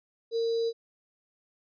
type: tone with sample-and-hold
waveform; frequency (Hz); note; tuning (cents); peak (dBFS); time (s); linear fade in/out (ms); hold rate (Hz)
sine; 459.1; A#4; -26; -25; 0.31-0.73; 50; 4410
effects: resampled to 11025 Hz